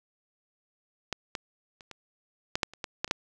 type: clicks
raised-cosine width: 0.2 ms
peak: -13 / -15 / -30 / -25 / -10 / -7 / -29 / -16 / -10 / -27 / -7 dBFS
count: 11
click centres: 1.127 / 1.352 / 1.808 / 1.913 / 2.555 / 2.632 / 2.736 / 2.842 / 3.045 / 3.078 / 3.111 s
effects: none